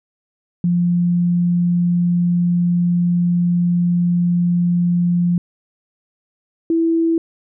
sine tone pair in turn, 174.7 / 329.8 Hz, F3 / E4, +1 / +1 cents, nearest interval major seventh, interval 1100 cents, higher second, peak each -13 dBFS, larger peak neither, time 0.64-5.38 / 6.7-7.18 s, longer first, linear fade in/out 2 ms, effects none

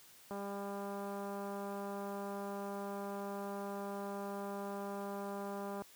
click train, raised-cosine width 1 ms, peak -30 dBFS, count 1103, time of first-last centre 0.31-5.82 s, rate 200 Hz, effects white hiss -60 dBFS RMS until 5.95 s + high-pass 60 Hz 12 dB/octave

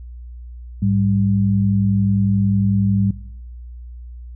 sine tone pair together, 104.91 / 196 Hz, G#2 / G3, +18 / 0 cents, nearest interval major seventh, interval 1082 cents, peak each -17 dBFS, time 0.82-3.11 s, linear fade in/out 5 ms, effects noise-tail reverb RT60 0.9 s tail -21 dB re dry + added 60 Hz sine -32 dBFS peak until 4.35 s

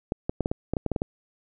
clicks, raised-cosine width 2 ms, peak -12 dBFS, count 11, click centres 0.121 / 0.295 / 0.407 / 0.459 / 0.515 / 0.736 / 0.768 / 0.863 / 0.917 / 0.962 / 1.019 s, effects none

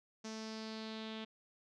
sawtooth tone with low-pass filter sweep, 220 Hz, A3, in tune, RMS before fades -45 dBFS, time 0.24-1.25 s, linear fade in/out 10 ms, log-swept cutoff 5900 to 3400 Hz, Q 4, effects none

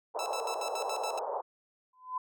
white band-pass noise, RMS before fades -35 dBFS, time 0.14-1.42 s, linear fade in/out 20 ms, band 440 to 1000 Hz, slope 48 dB/octave
10% pulse tone with tremolo, 1318.5 Hz, E6, in tune, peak -29 dBFS, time 0.19-1.19 s, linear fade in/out 2 ms, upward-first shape square, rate 7.1 Hz, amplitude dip 80%
sine tone with exponential growth, 1014 Hz, B5, 45 cents sharp, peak -28 dBFS, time 1.93-2.18 s, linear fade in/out 5 ms, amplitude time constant 54 ms
effects none

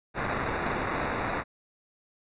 white noise with sample-and-hold, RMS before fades -30 dBFS, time 0.14-1.44 s, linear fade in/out 50 ms, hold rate 3150 Hz, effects resampled to 8000 Hz

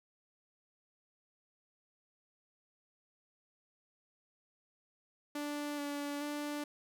sawtooth tone with pitch steps, 292.8 / 287.8 / 293.6 Hz, D4 / D4 / D4, -5 / -35 / 0 cents, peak -33 dBFS, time 5.35-6.64 s, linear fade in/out 5 ms, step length 430 ms, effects none

